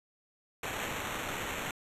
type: noise with sample-and-hold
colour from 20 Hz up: blue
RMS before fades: -37 dBFS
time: 0.63-1.71 s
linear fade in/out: 2 ms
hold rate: 4900 Hz
effects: resampled to 32000 Hz